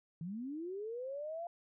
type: linear sweep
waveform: sine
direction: up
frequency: 155.56 to 698.5 Hz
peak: -39 dBFS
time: 0.21-1.47 s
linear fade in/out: 2 ms
effects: none

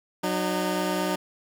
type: tone pair together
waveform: 15% pulse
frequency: 185 / 305.3 Hz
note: F#3 / D#4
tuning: 0 / -33 cents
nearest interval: major sixth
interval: 867 cents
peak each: -21 dBFS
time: 0.23-1.16 s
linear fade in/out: 10 ms
effects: none

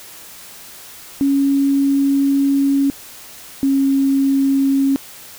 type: tone pair in turn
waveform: sine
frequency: 277.2 / 273.1 Hz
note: C#4 / C#4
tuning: 0 / -26 cents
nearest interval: unison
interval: 26 cents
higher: first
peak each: -12 dBFS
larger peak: neither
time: 1.21-2.9 / 3.63-4.96 s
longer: first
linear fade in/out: 0 ms
effects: white hiss -38 dBFS RMS until 5.38 s

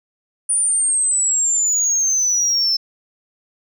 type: exponential sweep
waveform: sine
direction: down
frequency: 9480 to 5274 Hz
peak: -13 dBFS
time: 0.49-2.77 s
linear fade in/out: 10 ms
effects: tanh soft clip ceiling -12 dBFS

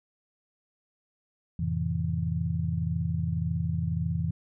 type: chord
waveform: sine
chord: F major seventh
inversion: none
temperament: just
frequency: 87.31 / 109.13 / 130.96 / 163.7 Hz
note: F2 / A2 / C3 / E3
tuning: 0 / -14 / +2 / -12 cents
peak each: -31 / -35 / -34 / -29 dBFS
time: 1.59-4.31 s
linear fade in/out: 5 ms
effects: none

